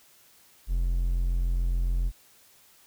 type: tone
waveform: triangle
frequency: 43.52 Hz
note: F1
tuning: 5 cents flat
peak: -21 dBFS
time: 0.67-2.12 s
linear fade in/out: 50 ms
effects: white hiss -58 dBFS RMS until 2.86 s